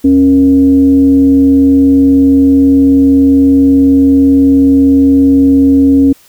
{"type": "tone with frequency modulation", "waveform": "sine", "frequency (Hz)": 273.7, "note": "C#4", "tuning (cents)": -22, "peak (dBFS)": -3, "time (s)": [0.04, 6.13], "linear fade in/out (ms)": 10, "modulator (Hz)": 196, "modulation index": 0.35, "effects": ["white hiss -44 dBFS RMS until 6.28 s"]}